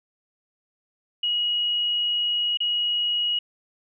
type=tone with dropouts; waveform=sine; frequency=2900 Hz; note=F#7; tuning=35 cents flat; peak=-21 dBFS; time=1.23-3.39 s; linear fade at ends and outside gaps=5 ms; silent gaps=2.573-2.603 s; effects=none